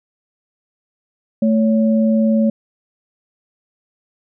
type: tone pair together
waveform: sine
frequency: 220 / 560.3 Hz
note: A3 / C#5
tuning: 0 / +18 cents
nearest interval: octave + major third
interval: 1618 cents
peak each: -12 / -20 dBFS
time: 1.42-2.5 s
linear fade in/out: 5 ms
effects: none